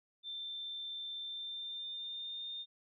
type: tone with pitch glide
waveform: sine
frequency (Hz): 3562 to 3633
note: A7 to A#7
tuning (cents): +21 to -45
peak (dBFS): -40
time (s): 0.23-2.66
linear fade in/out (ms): 50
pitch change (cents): +34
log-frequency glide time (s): 1.21-2.47
effects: none